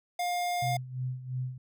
square tone, 708 Hz, F5, 23 cents sharp, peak -29 dBFS, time 0.19-0.77 s, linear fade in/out 5 ms
sine tone with tremolo, 127.8 Hz, C3, 40 cents flat, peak -29 dBFS, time 0.62-1.58 s, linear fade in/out 5 ms, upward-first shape sine, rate 2.9 Hz, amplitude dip 75%
effects none

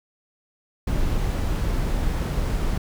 brown noise, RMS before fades -23 dBFS, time 0.87-2.78 s, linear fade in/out 5 ms, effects none

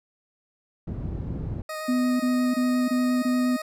white low-pass noise, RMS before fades -31 dBFS, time 0.87-1.62 s, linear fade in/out 5 ms, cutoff 150 Hz, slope 12 dB/octave
20% pulse tone with vibrato, 622.3 Hz, D#5, in tune, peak -26 dBFS, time 1.69-3.62 s, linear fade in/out 5 ms, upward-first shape square, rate 8.5 Hz, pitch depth 9 cents each way
sine tone bursts, 250 Hz, B3, 21 cents sharp, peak -20 dBFS, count 5, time 1.88-3.568 s, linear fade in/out 10 ms, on 320 ms, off 22 ms
effects none

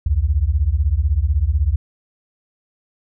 sine beating tone pair, 65.2 / 81.2 Hz, C2 / E2, -5 / -26 cents, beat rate 16 Hz, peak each -17 dBFS, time 0.06-1.76 s, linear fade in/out 5 ms, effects none

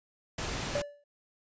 pink noise, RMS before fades -35 dBFS, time 0.38-0.82 s, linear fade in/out 5 ms
triangle tone with exponential decay, 579 Hz, D5, 25 cents flat, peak -24 dBFS, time 0.75-1.04 s, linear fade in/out 5 ms, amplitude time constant 61 ms
effects resampled to 16000 Hz

